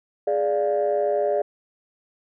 sine chord, D diminished, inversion second, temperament equal, 415.3 / 587.3 / 698.5 Hz, Ab4 / D5 / F5, 0 / 0 / 0 cents, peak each -23 / -21 / -26 dBFS, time 0.27-1.42 s, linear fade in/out 5 ms, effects tanh soft clip ceiling -13 dBFS

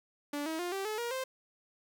sawtooth tone with pitch steps, 290 / 319.9 / 352.9 / 389.3 / 429.5 / 473.8 / 522.7 Hz, D4 / D#4 / F4 / G4 / A4 / A#4 / C5, -22 / +48 / +18 / -12 / -42 / +28 / -2 cents, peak -30 dBFS, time 0.33-1.24 s, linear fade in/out 5 ms, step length 130 ms, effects 10-bit

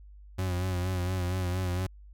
40% pulse tone with vibrato, 91.1 Hz, F#2, 26 cents flat, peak -27 dBFS, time 0.38-1.87 s, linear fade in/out 10 ms, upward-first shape sine, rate 4.3 Hz, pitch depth 50 cents each way, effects added 50 Hz sine -47 dBFS peak until 2.13 s

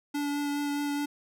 square tone with vibrato, 288.5 Hz, D4, 31 cents flat, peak -29 dBFS, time 0.14-1.06 s, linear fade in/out 10 ms, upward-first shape triangle, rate 4.8 Hz, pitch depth 13 cents each way, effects none

